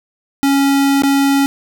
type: tone with dropouts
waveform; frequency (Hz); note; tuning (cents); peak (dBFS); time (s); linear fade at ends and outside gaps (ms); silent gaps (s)
square; 277.2; C#4; 0; -11; 0.43-1.46; 0; 1.021-1.035
effects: none